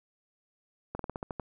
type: slowing click train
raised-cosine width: 1 ms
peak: -21 dBFS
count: 8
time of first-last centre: 0.95-1.397 s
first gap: 43 ms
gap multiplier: 1.13
effects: none